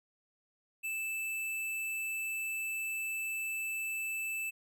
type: tone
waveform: square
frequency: 2637 Hz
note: E7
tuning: in tune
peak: -35 dBFS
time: 0.83-4.51 s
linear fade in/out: 20 ms
effects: none